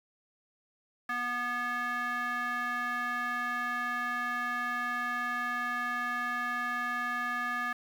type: tone with band-pass filter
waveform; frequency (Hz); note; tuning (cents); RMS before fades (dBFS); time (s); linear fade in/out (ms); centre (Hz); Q
square; 243.7; B3; -23; -33; 1.09-7.73; 5; 1500; 9.6
effects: 9-bit